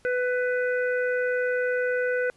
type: harmonic tone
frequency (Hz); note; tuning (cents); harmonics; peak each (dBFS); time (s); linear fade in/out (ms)
497.7; B4; +13; 1 / 3 / 4 / 5; -24 / -28 / -38 / -43; 0.05-2.3; 0
effects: pink hiss -61 dBFS RMS until 2.36 s + resampled to 24000 Hz